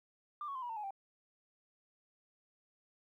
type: tone with pitch steps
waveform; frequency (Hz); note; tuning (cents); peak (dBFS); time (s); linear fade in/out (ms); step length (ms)
sine; 1190 / 1110.3 / 1036 / 966.6 / 901.9 / 841.5 / 785.1; D6 / C#6 / C6 / B5 / A5 / G#5 / G5; +22 / +2 / -17 / -38 / +43 / +23 / +2; -38; 0.41-0.907; 2; 71
effects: tanh soft clip ceiling -34 dBFS + 13-bit